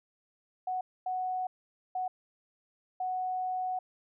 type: tone bursts at uneven times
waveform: sine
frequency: 740 Hz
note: F#5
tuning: in tune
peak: -30 dBFS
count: 4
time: 0.67-0.81 / 1.06-1.47 / 1.95-2.08 / 3-3.79 s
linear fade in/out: 5 ms
effects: none